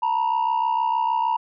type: tone pair together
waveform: sine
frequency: 900 / 966.5 Hz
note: A5 / B5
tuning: +39 / -38 cents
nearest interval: minor second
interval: 123 cents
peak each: -20 dBFS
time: 0.02-1.37 s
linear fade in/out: 10 ms
effects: tanh soft clip ceiling -16 dBFS